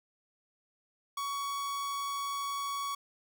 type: tone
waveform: 45% pulse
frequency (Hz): 1122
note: C#6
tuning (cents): +21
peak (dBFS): -33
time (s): 1.17-2.95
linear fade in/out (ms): 5
effects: none